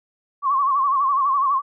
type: tone with vibrato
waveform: sine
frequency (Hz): 1100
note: C#6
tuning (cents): -14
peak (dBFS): -16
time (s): 0.42-1.62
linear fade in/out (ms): 50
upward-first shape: sine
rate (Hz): 12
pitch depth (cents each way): 89
effects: none